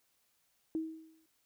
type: tone with exponential decay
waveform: sine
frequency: 320 Hz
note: D#4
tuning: 49 cents sharp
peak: -30 dBFS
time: 0.75-1.26 s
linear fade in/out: 1 ms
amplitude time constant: 110 ms
effects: white hiss -75 dBFS RMS until 1.45 s